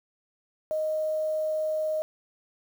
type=tone with quantisation; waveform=sine; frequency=622.3 Hz; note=D#5; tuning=in tune; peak=-25 dBFS; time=0.71-2.02 s; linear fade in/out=0 ms; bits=8; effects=none